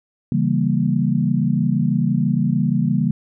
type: chord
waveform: sine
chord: C# diminished seventh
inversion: none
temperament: equal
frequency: 138.59 / 164.81 / 196 / 233.1 Hz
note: C#3 / E3 / G3 / Bb3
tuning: 0 / 0 / 0 / 0 cents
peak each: -21 dBFS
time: 0.32-3.11 s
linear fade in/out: 2 ms
effects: none